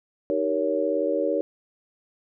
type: chord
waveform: sine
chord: Eb dominant seventh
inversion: none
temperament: just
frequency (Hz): 311.1 / 388.9 / 466.7 / 560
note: Eb4 / G4 / Bb4 / Db5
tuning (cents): 0 / -14 / +2 / +18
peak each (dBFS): -28 / -29 / -27 / -25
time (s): 0.3-1.41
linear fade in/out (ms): 0
effects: none